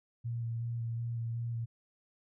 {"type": "tone with vibrato", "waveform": "sine", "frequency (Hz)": 116.54, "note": "A#2", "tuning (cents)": 0, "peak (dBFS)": -33, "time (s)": [0.24, 1.66], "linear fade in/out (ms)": 20, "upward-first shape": "square", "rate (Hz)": 2.7, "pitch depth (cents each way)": 15, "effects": []}